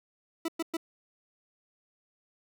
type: tone bursts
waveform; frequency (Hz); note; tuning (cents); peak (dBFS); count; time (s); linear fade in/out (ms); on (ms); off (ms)
40% pulse; 328.4; E4; -6; -28; 3; 0.45-0.769; 5; 33; 110
effects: none